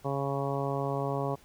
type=harmonic tone; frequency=138.59 Hz; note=C#3; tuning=in tune; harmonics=1 / 2 / 3 / 4 / 5 / 6 / 7 / 8; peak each=-33 / -38 / -35 / -36 / -37 / -41 / -40 / -40 dBFS; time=0.04-1.36 s; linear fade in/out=20 ms; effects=pink hiss -59 dBFS RMS until 1.44 s